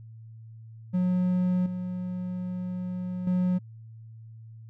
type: tone with level steps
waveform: triangle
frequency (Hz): 181.5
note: F#3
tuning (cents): -33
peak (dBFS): -20 / -28 / -20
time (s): 0.93-3.59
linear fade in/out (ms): 20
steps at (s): 1.66 / 3.27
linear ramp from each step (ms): 2
effects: added 112 Hz sine -43 dBFS peak until 4.69 s